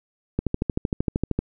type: click train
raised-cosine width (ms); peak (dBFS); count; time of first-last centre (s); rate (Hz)
3; -9; 14; 0.39-1.39; 13
effects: none